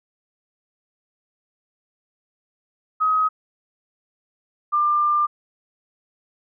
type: tone pair in turn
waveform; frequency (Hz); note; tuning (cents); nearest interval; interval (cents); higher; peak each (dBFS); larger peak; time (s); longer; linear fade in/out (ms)
sine; 1265 / 1194; D#6 / D6; +28 / +28; minor second; 100; first; -16; neither; 3-3.29 / 4.72-5.27; second; 20
effects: none